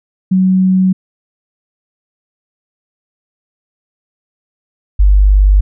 sine tone pair in turn, 187 / 49.4 Hz, F#3 / G1, +19 / +14 cents, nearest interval octave + major seventh, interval 2305 cents, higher first, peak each -7 / -4 dBFS, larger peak second, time 0.31-0.93 / 4.99-5.61 s, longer neither, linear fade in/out 10 ms, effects none

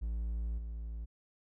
triangle tone with level steps, 56.2 Hz, A1, 37 cents sharp, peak -31 / -36 dBFS, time 0.01-1.06 s, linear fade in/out 20 ms, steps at 0.58 s, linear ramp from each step 5 ms, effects none

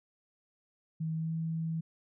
sine tone with pitch glide, 160 to 162.51 Hz, D#3 to E3, +49 to -24 cents, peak -31 dBFS, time 1-1.81 s, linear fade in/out 10 ms, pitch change +27 cents, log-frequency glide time 1.14-1.33 s, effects none

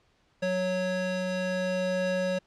square tone pair together, 184.4 / 552.6 Hz, F#3 / C#5, -6 / -6 cents, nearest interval octave + perfect fifth, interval 1900 cents, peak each -32 / -29 dBFS, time 0.42-2.39 s, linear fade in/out 10 ms, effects pink hiss -67 dBFS RMS until 2.46 s + low-pass 5000 Hz 12 dB/octave

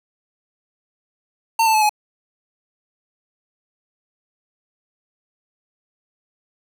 square tone with pitch steps, 905 / 883.8 / 863.1 / 842.9 Hz, A5 / A5 / A5 / G#5, +48 / +7 / -34 / +25 cents, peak -14 dBFS, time 1.59-1.894 s, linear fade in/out 5 ms, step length 76 ms, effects none

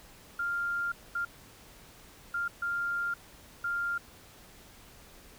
sine tone bursts at uneven times, 1396.9 Hz, F6, in tune, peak -29 dBFS, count 5, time 0.39-0.92 / 1.15-1.25 / 2.34-2.48 / 2.62-3.14 / 3.64-3.98 s, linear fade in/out 5 ms, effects pink hiss -54 dBFS RMS until 5.38 s

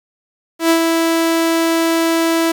sawtooth tone with ADSR envelope, 329.6 Hz, E4, in tune, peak -5 dBFS, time 0.59-2.52 s, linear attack 110 ms, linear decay 85 ms, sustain -4 dB, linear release 7 ms, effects 7-bit

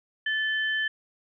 sine tone pair together, 1747 / 3077 Hz, A6 / G7, -13 / -33 cents, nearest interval minor seventh, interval 980 cents, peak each -25 / -32 dBFS, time 0.26-0.88 s, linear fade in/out 5 ms, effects none

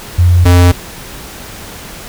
sine / square tone pair in turn, 88.2 / 88.54 Hz, F2 / F2, +18 / +24 cents, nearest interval unison, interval 6 cents, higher second, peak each -4 dBFS, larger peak neither, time 0.18-0.45 / 0.45-0.72 s, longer neither, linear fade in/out 10 ms, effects pink hiss -29 dBFS RMS until 2.08 s

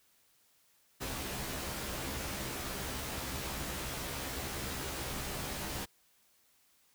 pink noise with comb filter, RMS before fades -39 dBFS, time 1-5.86 s, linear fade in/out 20 ms, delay 15 ms, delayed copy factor +0.95, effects white hiss -69 dBFS RMS until 6.94 s

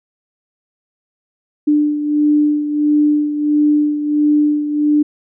sine beating tone pair, 297.1 / 298.6 Hz, D4 / D4, +20 / +29 cents, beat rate 1.5 Hz, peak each -12 / -19 dBFS, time 1.67-5.03 s, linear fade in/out 10 ms, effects none

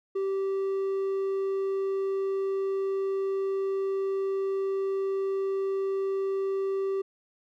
sine tone with hard clipping, 388.7 Hz, G4, 15 cents flat, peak -27 dBFS, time 0.15-7.02 s, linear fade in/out 10 ms, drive 3 dB, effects none

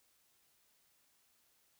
silence, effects white hiss -73 dBFS RMS until 1.79 s

